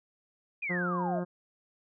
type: exponential sweep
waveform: sine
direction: down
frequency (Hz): 2518 to 605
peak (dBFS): -31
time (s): 0.62-1.2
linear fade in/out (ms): 10
type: harmonic tone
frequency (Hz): 177.7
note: F3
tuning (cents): +30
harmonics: 1 / 2 / 3 / 4 / 5 / 6 / 7 / 8 / 9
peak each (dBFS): -32 / -37 / -39 / -45 / -49 / -49 / -49 / -53 / -51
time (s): 0.69-1.25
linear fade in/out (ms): 20
effects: none